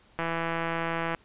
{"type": "click train", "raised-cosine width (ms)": 0.5, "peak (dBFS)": -15, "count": 160, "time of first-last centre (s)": [0.19, 1.148], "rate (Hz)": 166, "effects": ["pink hiss -60 dBFS RMS until 1.24 s", "resampled to 8000 Hz"]}